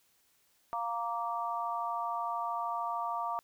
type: chord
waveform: sine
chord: Bb major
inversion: second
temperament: just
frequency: 699.2 / 932.3 / 1165.4 Hz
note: F5 / Bb5 / D6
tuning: +2 / 0 / -14 cents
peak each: -37 / -36 / -36 dBFS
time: 0.73-3.39 s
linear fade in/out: 0 ms
effects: white hiss -70 dBFS RMS until 3.43 s